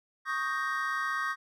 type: chord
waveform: triangle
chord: Eb dominant seventh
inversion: third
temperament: equal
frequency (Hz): 1108.7 / 1244.5 / 1568 / 1864.7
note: Db6 / Eb6 / G6 / Bb6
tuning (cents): 0 / 0 / 0 / 0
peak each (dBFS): -33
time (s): 0.25-1.36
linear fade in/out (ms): 50
effects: none